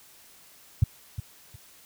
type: tone with echo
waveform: sine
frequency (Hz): 103.83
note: G#2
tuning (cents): 0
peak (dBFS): -13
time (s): 0.82-0.84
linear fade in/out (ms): 5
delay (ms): 360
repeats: 2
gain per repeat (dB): -13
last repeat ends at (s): 1.56
effects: white hiss -54 dBFS RMS until 1.85 s